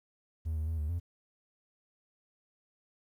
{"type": "tone with pitch steps", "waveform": "triangle", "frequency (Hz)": [79.8, 78, 81.2, 75, 86.1], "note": ["D#2", "D#2", "E2", "D2", "F2"], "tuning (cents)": [44, 5, -26, 37, -24], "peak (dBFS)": -28, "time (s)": [0.45, 1], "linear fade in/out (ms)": 20, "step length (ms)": 110, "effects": ["tanh soft clip ceiling -25 dBFS", "11-bit"]}